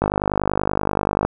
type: click train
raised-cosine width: 1 ms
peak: -4 dBFS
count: 63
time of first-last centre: 0.02-1.25 s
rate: 50.4 Hz
effects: none

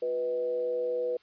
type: tone with frequency modulation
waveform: sine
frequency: 493.9 Hz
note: B4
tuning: in tune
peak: -27 dBFS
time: 0.02-1.17 s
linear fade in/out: 5 ms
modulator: 136 Hz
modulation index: 0.44
effects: white hiss -63 dBFS RMS until 1.22 s + resampled to 11025 Hz

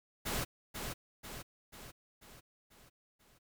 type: noise with echo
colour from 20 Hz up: pink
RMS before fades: -36 dBFS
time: 0.25-0.45 s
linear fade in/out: 20 ms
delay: 490 ms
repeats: 6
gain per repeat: -5 dB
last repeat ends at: 3.39 s
effects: none

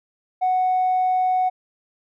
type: tone with tanh clipping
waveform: triangle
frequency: 740 Hz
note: F#5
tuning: in tune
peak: -17 dBFS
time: 0.41-1.5 s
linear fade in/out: 20 ms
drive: 5 dB
effects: none

